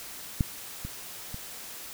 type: clicks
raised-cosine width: 5 ms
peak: -11 / -23 / -25 dBFS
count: 3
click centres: 0.408 / 0.85 / 1.344 s
effects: white hiss -42 dBFS RMS until 1.93 s